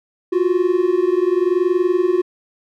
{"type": "tone pair together", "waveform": "triangle", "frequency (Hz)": [349.9, 370.7], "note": ["F4", "F#4"], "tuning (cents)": [3, 3], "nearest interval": "minor second", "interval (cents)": 100, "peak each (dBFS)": -15, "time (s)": [0.32, 2.22], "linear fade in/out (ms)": 10, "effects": []}